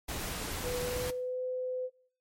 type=noise; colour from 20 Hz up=pink; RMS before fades=-37 dBFS; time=0.08-1.11 s; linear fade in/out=10 ms
type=tone with pitch glide; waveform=sine; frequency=493.9 to 507.8 Hz; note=B4 to B4; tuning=0 to +48 cents; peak=-32 dBFS; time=0.62-1.9 s; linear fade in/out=50 ms; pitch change=+48 cents; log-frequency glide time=0.85-1.43 s
effects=noise-tail reverb RT60 0.5 s tail -18 dB re dry + MP3 64 kbps